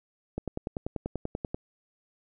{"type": "click train", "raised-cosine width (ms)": 2, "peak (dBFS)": -18, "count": 13, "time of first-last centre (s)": [0.38, 1.545], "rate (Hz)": 10.3, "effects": []}